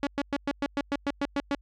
sawtooth tone bursts, 282.8 Hz, C#4, 35 cents sharp, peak -21 dBFS, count 11, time 0.03-1.548 s, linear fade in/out 0 ms, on 38 ms, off 110 ms, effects added 50 Hz sine -54 dBFS peak until 1.61 s + low-pass 4000 Hz 12 dB/octave

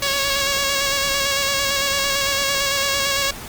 5% pulse tone with vibrato, 554.4 Hz, C#5, in tune, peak -7 dBFS, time 0.02-3.31 s, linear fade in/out 5 ms, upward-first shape square, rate 8.9 Hz, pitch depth 20 cents each way, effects pink hiss -34 dBFS RMS until 3.48 s + Opus 32 kbps

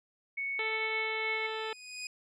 sine tone with pitch glide, 2217 to 2194 Hz, C#7 to C#7, 0 to -18 cents, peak -32 dBFS, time 0.37-1.47 s, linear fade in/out 10 ms, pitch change -18 cents, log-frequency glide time 0.59-1.34 s
harmonic tone, 440 Hz, A4, in tune, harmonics 1 / 2 / 3 / 4 / 5 / 6 / 7 / 8 / 9, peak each -38 / -41 / -43 / -44 / -45 / -46 / -46 / -47 / -48 dBFS, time 0.59-1.73 s, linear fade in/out 2 ms
20% pulse tone with exponential growth, 2489 Hz, D#7, in tune, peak -31 dBFS, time 1.19-2.07 s, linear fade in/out 2 ms, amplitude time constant 190 ms
effects resampled to 22050 Hz

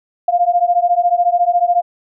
sine beating tone pair, 695 / 709 Hz, F5 / F5, -9 / +26 cents, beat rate 14 Hz, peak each -14 dBFS, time 0.28-1.82 s, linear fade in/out 5 ms, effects none

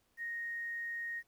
sine tone with quantisation, 1864.7 Hz, A#6, in tune, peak -37 dBFS, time 0.17-1.23 s, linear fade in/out 50 ms, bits 11, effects pink hiss -75 dBFS RMS until 1.27 s

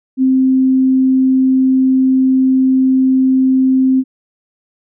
sine tone, 261.6 Hz, C4, in tune, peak -8 dBFS, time 0.17-4.04 s, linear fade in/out 50 ms, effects none

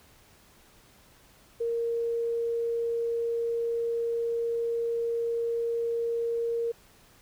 sine tone, 465.3 Hz, A#4, 3 cents flat, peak -26 dBFS, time 1.6-6.72 s, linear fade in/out 10 ms, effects pink hiss -58 dBFS RMS until 7.21 s

